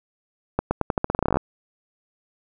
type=accelerating click train; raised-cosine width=1 ms; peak=-6 dBFS; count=17; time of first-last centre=0.59-1.37 s; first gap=120 ms; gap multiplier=0.86; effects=none